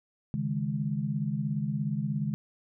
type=chord; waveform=sine; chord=C# suspended second; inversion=none; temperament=equal; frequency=138.59 / 155.56 / 207.7 Hz; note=C#3 / D#3 / G#3; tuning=0 / 0 / 0 cents; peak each=-32 dBFS; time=0.34-2.34 s; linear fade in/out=0 ms; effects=none